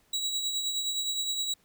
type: tone with tremolo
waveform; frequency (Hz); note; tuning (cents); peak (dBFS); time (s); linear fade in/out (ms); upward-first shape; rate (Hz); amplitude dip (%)
30% pulse; 3887; B7; -28; -24; 0.13-1.54; 5; triangle; 9.6; 50
effects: pink hiss -66 dBFS RMS until 1.64 s